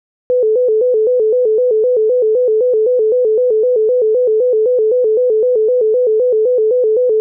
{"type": "tone with vibrato", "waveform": "sine", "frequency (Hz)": 466.2, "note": "A#4", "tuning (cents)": 0, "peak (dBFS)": -9, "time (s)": [0.3, 7.2], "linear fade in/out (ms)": 0, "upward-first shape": "square", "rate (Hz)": 3.9, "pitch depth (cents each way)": 120, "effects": []}